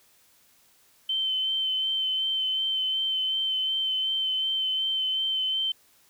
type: tone with vibrato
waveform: sine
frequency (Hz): 3083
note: G7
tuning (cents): -29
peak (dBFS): -24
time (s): 1.09-5.72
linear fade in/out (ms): 5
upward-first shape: sine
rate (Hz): 2.7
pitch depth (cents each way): 17
effects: white hiss -61 dBFS RMS until 6.09 s